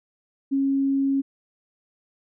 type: tone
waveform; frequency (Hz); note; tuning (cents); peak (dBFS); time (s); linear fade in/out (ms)
sine; 273.5; C#4; -23; -19; 0.51-1.22; 20
effects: none

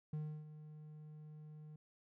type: tone with ADSR envelope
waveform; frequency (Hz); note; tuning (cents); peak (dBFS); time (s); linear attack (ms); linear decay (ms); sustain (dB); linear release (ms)
triangle; 152.7; D#3; -32; -36; 0.13-1.76; 4; 310; -13; 4
effects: none

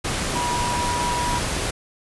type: tone in noise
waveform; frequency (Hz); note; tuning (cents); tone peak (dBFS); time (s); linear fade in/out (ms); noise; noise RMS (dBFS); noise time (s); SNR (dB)
sine; 970; B5; -31; -23; 0.35-1.39; 10; pink; -25; 0.04-1.71; -1
effects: resampled to 24000 Hz

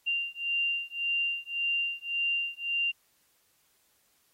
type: beating tone pair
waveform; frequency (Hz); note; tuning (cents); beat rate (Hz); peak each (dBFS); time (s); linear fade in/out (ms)
sine; 2781 / 2782.8; F7 / F7; -8 / -7; 1.8; -31; 0.06-2.92; 20
effects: white hiss -69 dBFS RMS until 4.33 s + AAC 48 kbps

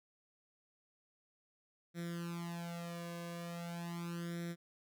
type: tone with flanger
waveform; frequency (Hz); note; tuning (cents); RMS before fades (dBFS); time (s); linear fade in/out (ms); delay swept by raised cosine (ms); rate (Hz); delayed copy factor
sawtooth; 170.9; F3; -37; -43; 1.94-4.56; 50; 0.53 to 1.83; 0.4; +0.95
effects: none

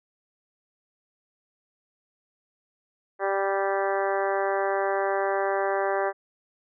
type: harmonic tone with a mistuned harmonic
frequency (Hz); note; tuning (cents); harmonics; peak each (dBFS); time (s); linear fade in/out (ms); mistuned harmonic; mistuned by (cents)
196; G3; 0; 2 / 3 / 4 / 5 / 6 / 7 / 8 / 9 / 10; -28 / -28 / -29 / -35 / -34 / -40 / -35 / -38 / -40; 3.19-6.13; 50; 9; -17
effects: none

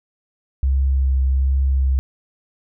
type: tone with vibrato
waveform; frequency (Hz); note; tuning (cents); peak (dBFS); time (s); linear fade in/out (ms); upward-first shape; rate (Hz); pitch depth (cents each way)
sine; 66.7; C2; +34; -14; 0.63-1.99; 0; triangle; 1.3; 21
effects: none

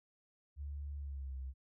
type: tone with pitch glide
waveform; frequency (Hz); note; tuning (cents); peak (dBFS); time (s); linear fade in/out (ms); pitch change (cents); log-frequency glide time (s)
sine; 71.7 to 65.75; D2 to C2; -41 to +9; -40; 0.56-1.54; 50; -150; 0.98-1.36
effects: none

